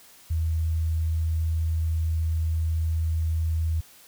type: tone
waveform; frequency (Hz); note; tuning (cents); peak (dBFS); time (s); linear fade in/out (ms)
sine; 80.7; E2; -36; -22; 0.3-3.81; 10
effects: white hiss -52 dBFS RMS until 4.07 s